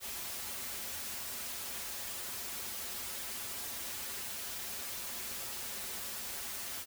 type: noise with comb filter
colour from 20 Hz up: white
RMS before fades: -41 dBFS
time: 0-6.86 s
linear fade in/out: 50 ms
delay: 6.5 ms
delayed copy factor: -0.8
effects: none